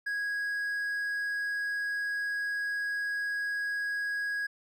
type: tone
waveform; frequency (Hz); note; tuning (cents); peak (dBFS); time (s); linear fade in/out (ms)
triangle; 1654; G#6; -8; -28; 0.06-4.47; 10
effects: none